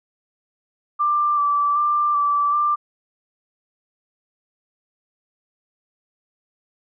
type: tone with vibrato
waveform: sine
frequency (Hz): 1173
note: D6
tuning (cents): -2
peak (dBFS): -16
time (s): 0.99-2.76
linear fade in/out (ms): 20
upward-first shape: square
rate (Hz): 1.3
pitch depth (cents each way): 18
effects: none